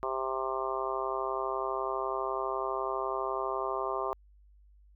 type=harmonic tone; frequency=132 Hz; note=C3; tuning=16 cents sharp; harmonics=3 / 4 / 5 / 6 / 7 / 8 / 9; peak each=-36 / -40 / -37 / -41 / -40 / -36 / -38 dBFS; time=0.03-4.13 s; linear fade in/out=0 ms; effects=added 50 Hz sine -56 dBFS peak until 4.95 s